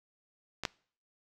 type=clicks; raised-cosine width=0.2 ms; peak=-18 / -12 dBFS; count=2; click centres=0.636 / 0.652 s; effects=noise-tail reverb RT60 0.5 s tail -24 dB re dry